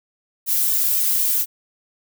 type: noise with flanger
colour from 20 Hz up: violet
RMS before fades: -19 dBFS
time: 0.46-1.46 s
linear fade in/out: 50 ms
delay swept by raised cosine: 1.6 to 2.51 ms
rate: 3.9 Hz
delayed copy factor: +1
effects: none